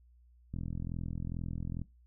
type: click train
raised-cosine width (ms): 5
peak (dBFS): -26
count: 55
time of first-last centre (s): 0.54-1.817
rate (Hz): 42.3
effects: noise-tail reverb RT60 0.2 s tail -17 dB re dry + added 60 Hz sine -59 dBFS peak until 2.06 s